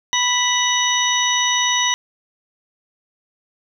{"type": "harmonic tone with a mistuned harmonic", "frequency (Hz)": 987, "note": "B5", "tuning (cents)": -1, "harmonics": [1, 2, 3, 4, 6], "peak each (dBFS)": [-22, -22, -22, -22, -22], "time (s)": [0.13, 1.94], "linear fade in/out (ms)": 0, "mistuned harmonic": 4, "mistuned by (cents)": -91, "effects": ["8-bit"]}